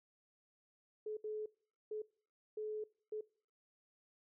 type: tone bursts at uneven times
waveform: sine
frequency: 428.4 Hz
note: A4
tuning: 46 cents flat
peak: -39 dBFS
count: 5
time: 1.06-1.17 / 1.24-1.46 / 1.91-2.02 / 2.57-2.84 / 3.12-3.21 s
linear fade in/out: 5 ms
effects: noise-tail reverb RT60 0.5 s tail -23 dB re dry